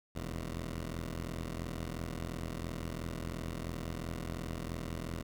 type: tone pair together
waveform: 10% pulse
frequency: 42.91 / 81 Hz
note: F1 / E2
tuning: -30 / -30 cents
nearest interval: major seventh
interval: 1100 cents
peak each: -31 / -34 dBFS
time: 0.15-5.23 s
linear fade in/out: 10 ms
effects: none